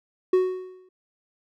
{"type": "tone with exponential decay", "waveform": "triangle", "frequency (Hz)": 370, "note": "F#4", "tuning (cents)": 0, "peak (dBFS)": -12, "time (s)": [0.33, 0.89], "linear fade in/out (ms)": 5, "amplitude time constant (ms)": 120, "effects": []}